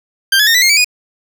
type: tone with pitch steps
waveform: 20% pulse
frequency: 1578 / 1701.1 / 1833.7 / 1976.7 / 2131 / 2297 / 2476 Hz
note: G6 / G#6 / A#6 / B6 / C7 / D7 / D#7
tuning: +11 / +41 / -29 / +1 / +31 / -39 / -9 cents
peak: -3 dBFS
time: 0.32-0.845 s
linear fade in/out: 5 ms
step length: 75 ms
effects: none